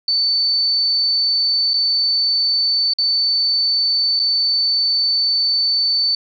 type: tone with dropouts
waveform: sine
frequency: 4522 Hz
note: C#8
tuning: 34 cents sharp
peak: -14 dBFS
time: 0.08-6.15 s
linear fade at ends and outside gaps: 2 ms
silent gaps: 1.735-1.74 / 2.936-2.985 / 4.193-4.198 s
effects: none